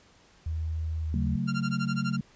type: tone with pitch glide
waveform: sine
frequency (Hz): 79.9 to 77.49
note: D#2 to D#2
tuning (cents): +47 to -7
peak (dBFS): -28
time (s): 0.46-1.36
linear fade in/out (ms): 5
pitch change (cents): -54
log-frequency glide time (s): 1.02-1.14
type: chord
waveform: sine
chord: F# minor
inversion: second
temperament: just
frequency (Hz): 138.75 / 185 / 222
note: C#3 / F#3 / A3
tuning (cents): +2 / 0 / +16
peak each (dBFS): -31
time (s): 1.14-2.21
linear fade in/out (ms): 2
type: tone with tremolo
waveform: sawtooth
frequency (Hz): 1385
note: F6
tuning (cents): -15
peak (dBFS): -27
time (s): 1.47-2.17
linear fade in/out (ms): 20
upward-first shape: sine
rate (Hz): 12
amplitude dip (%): 100
effects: pink hiss -59 dBFS RMS until 2.35 s + resampled to 16000 Hz